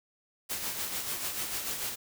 white noise with tremolo, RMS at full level -33 dBFS, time 0.49-1.96 s, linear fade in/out 20 ms, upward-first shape sine, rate 6.8 Hz, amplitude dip 45%, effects none

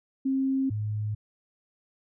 sine tone pair in turn, 267.3 / 106.08 Hz, C4 / G#2, +37 / +37 cents, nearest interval octave + major third, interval 1600 cents, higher first, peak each -23 / -27 dBFS, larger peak first, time 0.25-0.7 / 0.7-1.15 s, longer neither, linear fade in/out 10 ms, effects none

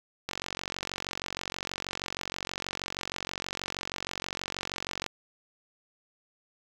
click train, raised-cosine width 0.2 ms, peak -15 dBFS, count 222, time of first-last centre 0.29-5.063 s, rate 46.3 Hz, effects 7-bit

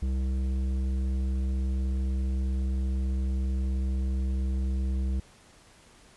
triangle tone with tanh clipping, 65.41 Hz, C2, in tune, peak -27 dBFS, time 0.02-5.2 s, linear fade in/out 5 ms, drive 15 dB, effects pink hiss -56 dBFS RMS until 6.16 s + resampled to 24000 Hz

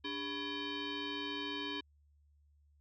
sine tone with frequency modulation, 1683 Hz, G#6, 23 cents sharp, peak -37 dBFS, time 0.04-1.81 s, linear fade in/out 10 ms, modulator 696 Hz, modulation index 3.1, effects added 73 Hz sine -65 dBFS peak until 2.8 s

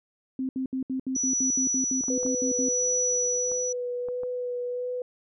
sine tone bursts, 261.6 Hz, C4, in tune, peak -26 dBFS, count 14, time 0.39-2.687 s, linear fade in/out 2 ms, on 100 ms, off 69 ms
sine tone with tremolo, 5900 Hz, F#8, 6 cents flat, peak -23 dBFS, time 1.15-3.73 s, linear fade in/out 10 ms, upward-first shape sine, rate 0.68 Hz, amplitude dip 45%
clicks, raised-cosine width 1 ms, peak -29 dBFS, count 7, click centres 2.038 / 2.084 / 2.231 / 2.264 / 3.517 / 4.086 / 4.234 s
sine tone with vibrato, 493.9 Hz, B4, in tune, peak -28 dBFS, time 2.1-5.02 s, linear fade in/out 2 ms, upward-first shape sine, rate 1.5 Hz, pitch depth 14 cents each way
effects none

